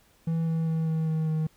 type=tone with pitch steps; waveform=triangle; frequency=164.1 / 162.68 / 161.28 / 159.89 / 158.51 / 157.14 Hz; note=E3 / E3 / E3 / D#3 / D#3 / D#3; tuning=-8 / -23 / -38 / +47 / +32 / +17 cents; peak=-22 dBFS; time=0.27-1.47 s; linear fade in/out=5 ms; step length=200 ms; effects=pink hiss -62 dBFS RMS until 1.56 s